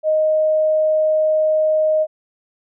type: tone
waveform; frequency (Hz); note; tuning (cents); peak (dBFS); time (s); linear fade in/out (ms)
sine; 622.3; D#5; 0; -13; 0.03-2.07; 50
effects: none